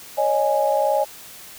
sine chord, C# suspended second, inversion none, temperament equal with one note detuned, 554.4 / 615.8 / 830.6 Hz, C#5 / D#5 / G#5, 0 / -18 / 0 cents, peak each -21 dBFS, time 0.17-1.05 s, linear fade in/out 20 ms, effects white hiss -41 dBFS RMS until 1.58 s

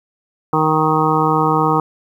harmonic tone, 156.3 Hz, D#3, 8 cents sharp, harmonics 1 / 2 / 3 / 5 / 6 / 7 / 8, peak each -20 / -20 / -20 / -20 / -20 / -20 / -20 dBFS, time 0.53-1.8 s, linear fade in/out 2 ms, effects 8-bit

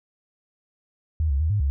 sine tone with pitch steps, 78.3 / 68.5 / 78.9 / 103.6 / 69.5 Hz, D#2 / C#2 / D#2 / G#2 / C#2, +11 / -20 / +25 / -4 / +5 cents, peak -19 dBFS, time 1.2-1.7 s, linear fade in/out 0 ms, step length 100 ms, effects none

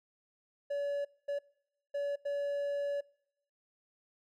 triangle tone bursts at uneven times, 570 Hz, C#5, 48 cents sharp, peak -30 dBFS, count 4, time 0.7-1.05 / 1.28-1.39 / 1.94-2.16 / 2.25-3.01 s, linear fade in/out 10 ms, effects noise-tail reverb RT60 0.8 s tail -25 dB re dry

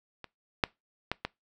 clicks, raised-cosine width 0.3 ms, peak -25 / -7 / -13 / -15 dBFS, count 4, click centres 0.243 / 0.638 / 1.116 / 1.25 s, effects noise-tail reverb RT60 0.2 s tail -23 dB re dry

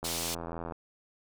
click train, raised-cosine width 1 ms, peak -24 dBFS, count 59, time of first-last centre 0.03-0.722 s, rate 83.8 Hz
pink band-pass noise, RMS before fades -35 dBFS, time 0.04-0.35 s, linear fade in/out 10 ms, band 3500 to 12000 Hz, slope 12 dB/octave
effects none

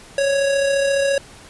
square tone with amplitude modulation, 554.4 Hz, C#5, in tune, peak -15 dBFS, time 0.18-1.18 s, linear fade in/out 2 ms, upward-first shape sine, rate 34.5 Hz, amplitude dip 35%, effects pink hiss -43 dBFS RMS until 1.49 s + resampled to 24000 Hz

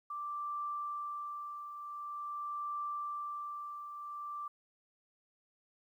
sine tone with tremolo, 1174.7 Hz, D6, in tune, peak -35 dBFS, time 0.1-4.48 s, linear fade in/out 5 ms, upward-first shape triangle, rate 0.46 Hz, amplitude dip 60%, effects 12-bit

